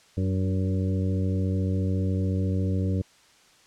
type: harmonic tone with a mistuned harmonic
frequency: 94 Hz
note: F#2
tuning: 28 cents sharp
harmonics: 1 / 2 / 3 / 4 / 5 / 6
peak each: -24 / -29 / -33 / -39 / -37 / -42 dBFS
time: 0.17-3.02 s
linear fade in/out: 5 ms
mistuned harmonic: 3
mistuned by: +28 cents
effects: white hiss -57 dBFS RMS until 3.66 s + low-pass 7000 Hz 12 dB/octave